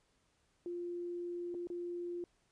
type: tone with dropouts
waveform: sine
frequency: 349.2 Hz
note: F4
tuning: in tune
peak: -38 dBFS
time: 0.66-2.24 s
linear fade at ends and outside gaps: 1 ms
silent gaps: 1.543-1.548 / 1.671-1.701 s
effects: pink hiss -75 dBFS RMS until 2.51 s + resampled to 22050 Hz